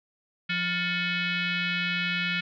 sine tone with frequency modulation, 174.61 Hz, F3, in tune, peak -25 dBFS, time 0.49-2.41 s, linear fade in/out 10 ms, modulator 794 Hz, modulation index 3.9, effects none

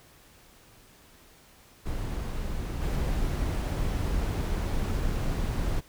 brown noise with level steps, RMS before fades -32 / -28 dBFS, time 1.85-5.81 s, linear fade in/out 20 ms, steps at 2.81 s, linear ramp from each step 20 ms, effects pink hiss -56 dBFS RMS until 5.88 s

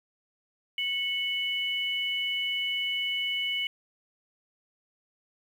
sine tone pair together, 2204 / 2968 Hz, C#7 / F#7, -11 / +5 cents, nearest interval perfect fourth, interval 516 cents, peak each -31 / -29 dBFS, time 0.78-3.67 s, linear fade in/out 2 ms, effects 9-bit

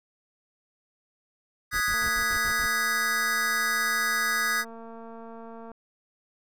square chord, G# minor seventh, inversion second, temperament equal, 1244.5 / 1480 / 1661.2 / 1975.5 Hz, D#6 / F#6 / G#6 / B6, 0 / 0 / 0 / 0 cents, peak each -31 / -33 / -28 / -31 dBFS, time 1.71-4.65 s, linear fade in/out 50 ms
brown noise bursts, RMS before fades -38 dBFS, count 7, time 1.73-2.661 s, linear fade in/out 2 ms, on 73 ms, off 70 ms
click train, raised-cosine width 1 ms, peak -31 dBFS, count 862, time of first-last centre 1.94-5.716 s, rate 228 Hz
effects none

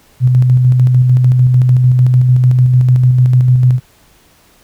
sine tone with tremolo, 126.1 Hz, B2, 36 cents sharp, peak -4 dBFS, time 0.2-3.8 s, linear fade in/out 50 ms, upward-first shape square, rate 6.7 Hz, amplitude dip 30%, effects pink hiss -48 dBFS RMS until 4.63 s

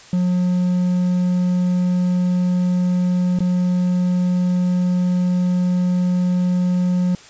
triangle tone with dropouts, 180 Hz, F#3, 47 cents flat, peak -13 dBFS, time 0.13-7.15 s, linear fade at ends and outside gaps 2 ms, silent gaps 3.389-3.404 s, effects white hiss -43 dBFS RMS until 7.29 s + resampled to 16000 Hz

